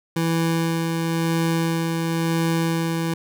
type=tone with tremolo; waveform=25% pulse; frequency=165.1 Hz; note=E3; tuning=3 cents sharp; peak=-15 dBFS; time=0.16-3.14 s; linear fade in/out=5 ms; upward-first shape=sine; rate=0.97 Hz; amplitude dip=30%; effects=none